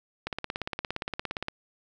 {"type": "click train", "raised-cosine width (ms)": 0.3, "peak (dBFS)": -15, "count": 22, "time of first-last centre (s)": [0.27, 1.484], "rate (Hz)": 17.3, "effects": []}